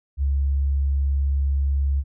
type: tone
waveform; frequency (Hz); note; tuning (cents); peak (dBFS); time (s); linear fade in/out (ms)
sine; 69.3; C#2; 0; -18; 0.17-2.04; 50
effects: none